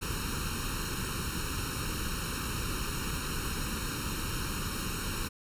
pink noise with comb filter, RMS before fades -34 dBFS, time 0.01-5.29 s, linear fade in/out 20 ms, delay 0.73 ms, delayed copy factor +1, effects resampled to 32000 Hz

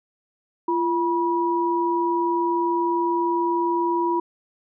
sine tone pair together, 342.9 / 970 Hz, F4 / B5, -32 / -31 cents, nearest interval octave + tritone, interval 1801 cents, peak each -22 dBFS, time 0.68-4.2 s, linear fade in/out 5 ms, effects none

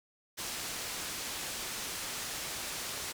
white low-pass noise, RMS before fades -39 dBFS, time 0.37-3.13 s, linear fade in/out 20 ms, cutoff 8700 Hz, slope 12 dB/octave, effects none

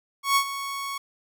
sawtooth tone with ADSR envelope, 1108.7 Hz, C#6, in tune, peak -13 dBFS, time 0.23-0.98 s, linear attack 130 ms, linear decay 79 ms, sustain -13 dB, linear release 6 ms, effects none

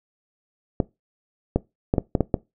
clicks, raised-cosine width 2 ms, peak -5 dBFS, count 7, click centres 0.802 / 1.56 / 1.939 / 1.982 / 2.152 / 2.207 / 2.342 s, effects noise-tail reverb RT60 0.2 s tail -20 dB re dry

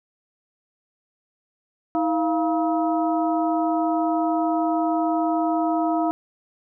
harmonic tone with a mistuned harmonic, 319.7 Hz, D#4, 47 cents sharp, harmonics 1 / 2 / 3 / 4, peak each -22 / -23 / -29 / -32 dBFS, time 1.95-6.11 s, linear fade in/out 0 ms, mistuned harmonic 2, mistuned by +140 cents, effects none

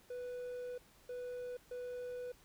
triangle tone bursts at uneven times, 493.9 Hz, B4, in tune, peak -39 dBFS, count 3, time 0.1-0.78 / 1.09-1.57 / 1.71-2.32 s, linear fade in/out 5 ms, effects pink hiss -65 dBFS RMS until 2.44 s

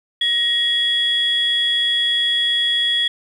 sine tone pair together, 1889 / 3341 Hz, A#6 / G#7, +22 / +10 cents, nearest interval minor seventh, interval 988 cents, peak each -22 / -15 dBFS, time 0.21-3.08 s, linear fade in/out 5 ms, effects tanh soft clip ceiling -10 dBFS + 9-bit

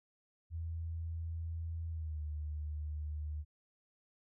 sine tone with pitch glide, 82.41 to 75.57 Hz, E2 to D#2, 0 to -50 cents, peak -37 dBFS, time 0.5-3.45 s, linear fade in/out 50 ms, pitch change -150 cents, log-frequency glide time 1.89-2.22 s, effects none

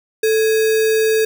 sine tone with sample-and-hold, 439.7 Hz, A4, 1 cent flat, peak -12 dBFS, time 0.23-1.25 s, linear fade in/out 5 ms, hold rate 2100 Hz, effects none

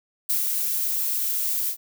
violet noise with ADSR envelope, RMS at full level -22 dBFS, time 0.29-1.77 s, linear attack 11 ms, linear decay 140 ms, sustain -3 dB, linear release 85 ms, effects none

